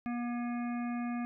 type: harmonic tone with a mistuned harmonic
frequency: 240 Hz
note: B3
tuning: 49 cents flat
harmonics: 1 / 3 / 5 / 7 / 9 / 10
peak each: -33 / -43 / -47 / -50 / -52 / -53 dBFS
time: 0.06-1.25 s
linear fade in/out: 0 ms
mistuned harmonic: 10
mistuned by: +51 cents
effects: none